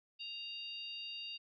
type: harmonic tone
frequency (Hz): 932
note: A#5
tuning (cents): -1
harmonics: 3 / 4 / 5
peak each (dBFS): -44 / -50 / -49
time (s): 0.19-1.38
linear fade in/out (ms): 20
effects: none